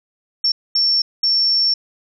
sine tone bursts at uneven times, 5440 Hz, F8, 46 cents flat, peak -13 dBFS, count 3, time 0.44-0.52 / 0.75-1.02 / 1.23-1.74 s, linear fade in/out 5 ms, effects none

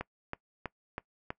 click train, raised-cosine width 0.5 ms, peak -20 dBFS, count 5, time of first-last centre 0.01-1.304 s, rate 3.09 Hz, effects noise-tail reverb RT60 0.1 s tail -22 dB re dry

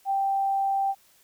sine tone, 784 Hz, G5, in tune, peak -22 dBFS, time 0.05-0.95 s, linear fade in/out 50 ms, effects white hiss -60 dBFS RMS until 1.23 s

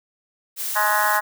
blue noise, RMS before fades -27 dBFS, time 0.56-1.21 s, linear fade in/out 50 ms
harmonic tone, 210 Hz, G#3, 19 cents sharp, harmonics 3 / 4 / 5 / 6 / 7 / 8 / 9, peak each -29 / -23 / -23 / -28 / -25 / -25 / -29 dBFS, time 0.75-1.21 s, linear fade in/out 20 ms
effects none

